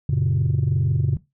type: chord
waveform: sine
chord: F# major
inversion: none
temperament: equal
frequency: 92.5 / 116.54 / 138.59 Hz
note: F#2 / A#2 / C#3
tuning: 0 / 0 / 0 cents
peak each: -22 / -22 / -18 dBFS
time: 0.09-1.17 s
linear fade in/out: 5 ms
effects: noise-tail reverb RT60 0.2 s tail -17 dB re dry + tanh soft clip ceiling -13 dBFS